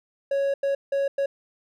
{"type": "tone bursts at uneven times", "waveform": "triangle", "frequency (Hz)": 554.4, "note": "C#5", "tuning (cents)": 0, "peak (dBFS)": -19, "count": 4, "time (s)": [[0.31, 0.54], [0.63, 0.75], [0.92, 1.08], [1.18, 1.26]], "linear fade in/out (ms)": 5, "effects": []}